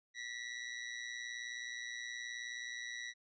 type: tone with amplitude modulation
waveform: sawtooth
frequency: 1942 Hz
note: B6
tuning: 30 cents flat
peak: -35 dBFS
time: 0.14-3.14 s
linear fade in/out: 50 ms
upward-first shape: sine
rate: 119 Hz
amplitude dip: 70%
effects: resampled to 16000 Hz